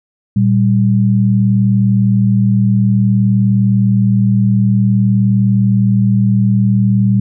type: tone pair together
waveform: sine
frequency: 116.54 / 196 Hz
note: A#2 / G3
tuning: 0 / 0 cents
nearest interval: major sixth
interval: 900 cents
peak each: -11 dBFS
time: 0.36-7.2 s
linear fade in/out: 5 ms
effects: none